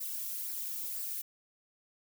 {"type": "noise with flanger", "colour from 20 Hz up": "violet", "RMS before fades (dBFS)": -38, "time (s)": [0, 1.22], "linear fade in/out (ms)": 10, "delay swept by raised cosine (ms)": [0.3, 2], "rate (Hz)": 2, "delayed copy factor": -0.5, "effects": []}